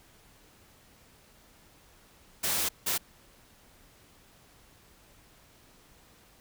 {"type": "noise bursts at uneven times", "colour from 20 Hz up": "white", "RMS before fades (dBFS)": -29, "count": 2, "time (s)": [[2.43, 2.69], [2.86, 2.98]], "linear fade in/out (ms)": 10, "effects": ["pink hiss -59 dBFS RMS until 6.4 s"]}